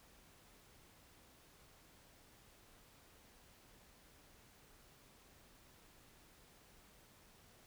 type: silence
effects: pink hiss -65 dBFS RMS until 7.66 s